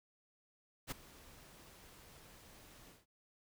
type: noise with ADSR envelope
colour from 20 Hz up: pink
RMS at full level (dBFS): -40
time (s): 0.87-3.06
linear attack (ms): 45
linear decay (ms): 11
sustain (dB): -19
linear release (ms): 180
effects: none